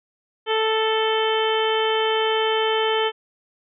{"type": "harmonic tone", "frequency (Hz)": 440.3, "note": "A4", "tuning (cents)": 1, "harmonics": [1, 2, 3, 4, 5, 6, 7, 8], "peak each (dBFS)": [-21, -25, -29, -30, -32, -36, -26, -38], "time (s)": [0.46, 3.12], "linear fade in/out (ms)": 50, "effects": []}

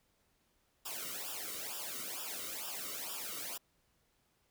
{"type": "noise with flanger", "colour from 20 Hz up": "white", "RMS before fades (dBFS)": -42, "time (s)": [0.85, 3.58], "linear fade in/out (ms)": 10, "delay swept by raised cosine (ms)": [0.47, 1.21], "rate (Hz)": 2.2, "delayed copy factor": -0.95, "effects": ["pink hiss -75 dBFS RMS until 4.5 s"]}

